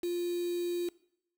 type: tone with quantisation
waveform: sine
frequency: 349.2 Hz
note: F4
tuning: in tune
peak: -30 dBFS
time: 0.03-0.89 s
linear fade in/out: 5 ms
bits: 7
effects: noise-tail reverb RT60 0.7 s tail -21 dB re dry